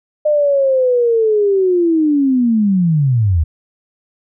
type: linear sweep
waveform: sine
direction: down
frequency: 608 to 73.42 Hz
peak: -10 dBFS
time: 0.25-3.44 s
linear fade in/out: 10 ms
effects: none